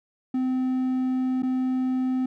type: tone with dropouts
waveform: triangle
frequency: 257.3 Hz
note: C4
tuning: 29 cents flat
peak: -20 dBFS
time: 0.34-2.26 s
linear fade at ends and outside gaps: 5 ms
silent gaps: 1.423-1.431 s
effects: none